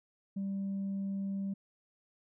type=tone; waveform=sine; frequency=196 Hz; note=G3; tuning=in tune; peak=-31 dBFS; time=0.36-1.54 s; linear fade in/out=10 ms; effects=tanh soft clip ceiling -31 dBFS